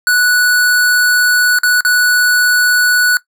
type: tone with dropouts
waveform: square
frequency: 1476 Hz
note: F#6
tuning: 5 cents flat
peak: -9 dBFS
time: 0.07-3.17 s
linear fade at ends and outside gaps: 1 ms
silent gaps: 1.587-1.633 / 1.807-1.849 s
effects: noise-tail reverb RT60 0.1 s tail -17 dB re dry